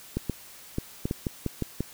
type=clicks; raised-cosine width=3 ms; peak=-14 dBFS; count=9; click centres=0.17 / 0.297 / 0.784 / 1.055 / 1.111 / 1.268 / 1.463 / 1.623 / 1.806 s; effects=white hiss -48 dBFS RMS until 1.93 s